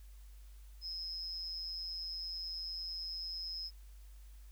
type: tone with amplitude modulation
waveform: sine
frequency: 5130 Hz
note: E8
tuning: 48 cents flat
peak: -36 dBFS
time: 0.81-3.71 s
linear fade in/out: 50 ms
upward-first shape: sine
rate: 171 Hz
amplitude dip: 70%
effects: added 50 Hz sine -51 dBFS peak until 4.51 s + white hiss -68 dBFS RMS until 4.51 s